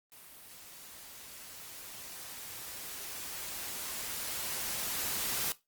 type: noise with level ramp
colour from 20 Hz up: white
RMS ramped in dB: -53 to -33 dBFS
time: 0.12-5.52 s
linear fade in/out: 0 ms
effects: noise-tail reverb RT60 0.2 s tail -17 dB re dry + Opus 32 kbps